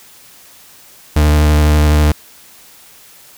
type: tone with vibrato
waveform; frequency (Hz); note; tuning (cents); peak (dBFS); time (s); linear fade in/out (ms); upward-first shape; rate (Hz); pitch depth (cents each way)
40% pulse; 75.3; D2; +44; -7; 1.16-2.12; 5; square; 12; 14
effects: white hiss -42 dBFS RMS until 3.37 s